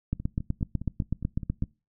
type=two click trains; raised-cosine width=5 ms; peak=-23 / -14 dBFS; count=8 / 13; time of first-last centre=0.2-1.637 / 0.13-1.624 s; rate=4.87 / 8.03 Hz; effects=noise-tail reverb RT60 0.3 s tail -24 dB re dry